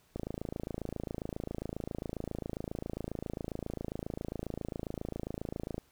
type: click train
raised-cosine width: 2 ms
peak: -23 dBFS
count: 155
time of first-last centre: 0.16-5.78 s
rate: 27.4 Hz
effects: pink hiss -67 dBFS RMS until 5.91 s